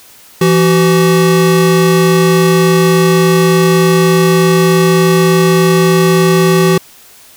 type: tone pair together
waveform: square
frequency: 168.5 / 378.7 Hz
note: E3 / F#4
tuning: +38 / +40 cents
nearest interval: octave + major second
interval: 1402 cents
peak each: -10 dBFS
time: 0.41-6.78 s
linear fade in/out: 5 ms
effects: white hiss -40 dBFS RMS until 7.36 s